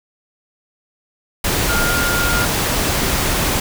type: tone in noise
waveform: sine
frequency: 1411 Hz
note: F6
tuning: 17 cents sharp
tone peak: -19 dBFS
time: 1.69-2.45 s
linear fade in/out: 5 ms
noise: pink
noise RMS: -18 dBFS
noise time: 1.44-3.6 s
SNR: -4 dB
effects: none